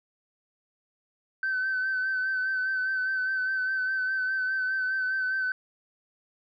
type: tone with vibrato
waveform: sine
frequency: 1531 Hz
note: G6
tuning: 41 cents flat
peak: -24 dBFS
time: 1.43-5.52 s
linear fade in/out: 2 ms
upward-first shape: sine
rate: 4.9 Hz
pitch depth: 28 cents each way
effects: tanh soft clip ceiling -22 dBFS